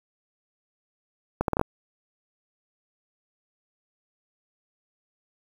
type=accelerating click train; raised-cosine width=1 ms; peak=-9 dBFS; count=6; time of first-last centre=1.41-1.613 s; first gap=72 ms; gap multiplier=0.71; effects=7-bit